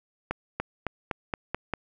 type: accelerating click train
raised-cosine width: 0.5 ms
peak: -13 dBFS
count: 7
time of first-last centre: 0.31-1.737 s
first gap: 290 ms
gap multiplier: 0.92
effects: none